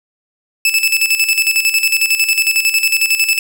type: tone with tremolo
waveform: sawtooth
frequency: 2624 Hz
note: E7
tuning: 9 cents flat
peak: -6 dBFS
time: 0.65-3.39 s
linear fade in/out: 2 ms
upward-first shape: square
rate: 11 Hz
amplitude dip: 65%
effects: none